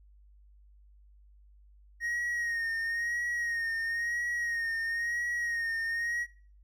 triangle tone with vibrato, 1869 Hz, A#6, 4 cents sharp, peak -28 dBFS, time 2-6.27 s, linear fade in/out 50 ms, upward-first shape sine, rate 0.99 Hz, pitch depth 42 cents each way, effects noise-tail reverb RT60 0.5 s tail -24 dB re dry + added 50 Hz sine -55 dBFS peak until 6.63 s

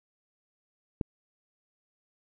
click, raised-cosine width 3 ms, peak -16 dBFS, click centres 1.012 s, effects none

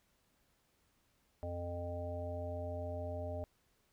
harmonic tone, 87.31 Hz, F2, in tune, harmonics 1 / 3 / 5 / 7 / 9, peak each -41 / -49 / -50 / -42 / -51 dBFS, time 1.43-3.44 s, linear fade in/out 0 ms, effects pink hiss -75 dBFS RMS until 3.92 s

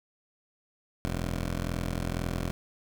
10% pulse tone pair together, 42.04 / 94.7 Hz, E1 / F#2, +35 / +41 cents, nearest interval octave + major second, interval 1406 cents, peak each -22 / -30 dBFS, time 1.05-2.51 s, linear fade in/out 0 ms, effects none

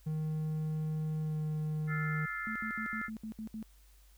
triangle tone with pitch glide, 155.56 to 153.95 Hz, D#3 to D#3, 0 to -18 cents, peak -30 dBFS, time 0.06-2.26 s, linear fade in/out 10 ms, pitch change -18 cents, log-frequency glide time 1.21-1.39 s
sine chord, F major seventh, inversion third, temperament just, 1309.6 / 1396.9 / 1746.1 / 2095 Hz, E6 / F6 / A6 / C7, -12 / 0 / -14 / +2 cents, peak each -43 / -41 / -40 / -41 dBFS, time 1.87-3.1 s, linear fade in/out 50 ms
sine tone bursts, 219 Hz, A3, 8 cents flat, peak -38 dBFS, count 8, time 2.47-3.627 s, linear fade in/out 0 ms, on 86 ms, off 67 ms
effects added 50 Hz sine -58 dBFS peak until 4.17 s + white hiss -67 dBFS RMS until 4.17 s

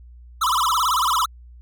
square tone with vibrato, 1145 Hz, D6, 44 cents flat, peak -18 dBFS, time 0.41-1.26 s, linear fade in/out 10 ms, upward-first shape sine, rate 18 Hz, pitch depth 280 cents each way, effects added 60 Hz sine -41 dBFS peak until 1.61 s

